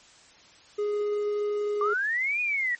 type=tone; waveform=triangle; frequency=415.3 Hz; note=G#4; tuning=in tune; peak=-23 dBFS; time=0.78-1.94 s; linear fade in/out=10 ms
type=linear two-way sweep; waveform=sine; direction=up then down; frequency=1149 to 2486 to 1886 Hz; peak=-24 dBFS; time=1.81-2.75 s; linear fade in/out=2 ms; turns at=2.41 s
effects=white hiss -54 dBFS RMS until 2.79 s + MP3 32 kbps